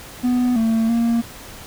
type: tone with pitch steps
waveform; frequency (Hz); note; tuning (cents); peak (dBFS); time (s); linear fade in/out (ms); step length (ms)
triangle; 247.8 / 224.8 / 232.8; B3 / A3 / A#3; +6 / +37 / -2; -13; 0.23-1.22; 20; 330
effects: pink hiss -38 dBFS RMS until 1.66 s